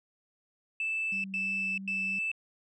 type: tone bursts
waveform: sine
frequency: 2637 Hz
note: E7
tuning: in tune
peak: -28 dBFS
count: 3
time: 0.8-2.316 s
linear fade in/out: 2 ms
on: 440 ms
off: 98 ms
type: tone with vibrato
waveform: sine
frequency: 193.1 Hz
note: G3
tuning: 26 cents flat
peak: -38 dBFS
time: 1.12-2.19 s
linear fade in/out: 5 ms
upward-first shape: triangle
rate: 3 Hz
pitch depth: 16 cents each way
effects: tanh soft clip ceiling -25 dBFS